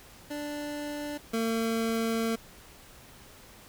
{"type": "tone pair in turn", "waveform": "25% pulse", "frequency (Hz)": [293.7, 226.6], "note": ["D4", "A#3"], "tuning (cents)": [0, -49], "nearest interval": "major third", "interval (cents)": 449, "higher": "first", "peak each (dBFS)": [-30, -23], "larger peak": "second", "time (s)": [[0.3, 1.18], [1.33, 2.36]], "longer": "second", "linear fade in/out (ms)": 10, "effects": ["pink hiss -52 dBFS RMS until 3.68 s"]}